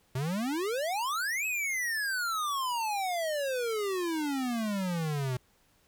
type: exponential two-way sweep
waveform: square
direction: up then down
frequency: 123.47 to 2600 to 123.47 Hz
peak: -30 dBFS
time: 0.15-5.37 s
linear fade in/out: 5 ms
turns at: 1.46 s
effects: pink hiss -67 dBFS RMS until 5.87 s